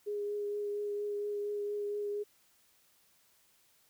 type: tone with vibrato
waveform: sine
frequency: 412 Hz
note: G#4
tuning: 14 cents flat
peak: -33 dBFS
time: 0.06-2.24 s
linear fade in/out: 20 ms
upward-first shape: triangle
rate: 4.3 Hz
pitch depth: 15 cents each way
effects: white hiss -68 dBFS RMS until 3.89 s